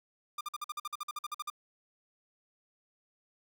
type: tone bursts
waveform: 45% pulse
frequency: 1200 Hz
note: D6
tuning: 37 cents sharp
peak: -35 dBFS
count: 15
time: 0.38-1.501 s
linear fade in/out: 5 ms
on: 29 ms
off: 49 ms
effects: none